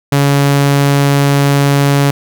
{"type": "tone", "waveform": "sawtooth", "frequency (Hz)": 141, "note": "C#3", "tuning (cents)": 30, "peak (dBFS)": -4, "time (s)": [0.12, 2.11], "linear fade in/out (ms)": 5, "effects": []}